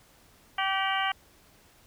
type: harmonic tone with a mistuned harmonic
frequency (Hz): 386.4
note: G4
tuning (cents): -25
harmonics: 2 / 3 / 4 / 5 / 6 / 7 / 8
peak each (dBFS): -30 / -32 / -33 / -34 / -35 / -35 / -36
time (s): 0.58-1.12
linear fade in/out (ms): 5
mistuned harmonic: 7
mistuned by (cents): +80
effects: pink hiss -59 dBFS RMS until 1.86 s